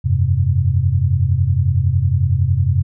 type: chord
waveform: sine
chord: F suspended second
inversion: none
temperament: just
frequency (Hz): 87.31 / 98.22 / 130.96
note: F2 / G2 / C3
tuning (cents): 0 / +4 / +2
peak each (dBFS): -17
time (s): 0.04-2.83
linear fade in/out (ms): 20
effects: none